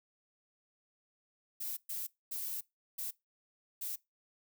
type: noise bursts at uneven times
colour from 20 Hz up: violet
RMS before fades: -39 dBFS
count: 5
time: 1.6-1.77 / 1.89-2.07 / 2.31-2.61 / 2.98-3.11 / 3.81-3.96 s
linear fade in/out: 10 ms
effects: noise-tail reverb RT60 0.2 s tail -22 dB re dry